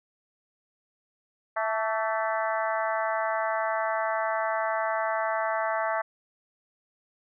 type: harmonic tone with a mistuned harmonic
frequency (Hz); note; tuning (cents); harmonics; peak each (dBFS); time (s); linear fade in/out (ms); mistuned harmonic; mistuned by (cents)
220; A3; 0; 3 / 4 / 5 / 6 / 7 / 8 / 9; -29 / -31 / -33 / -35 / -36 / -37 / -38; 1.56-6.02; 10; 5; +48
effects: none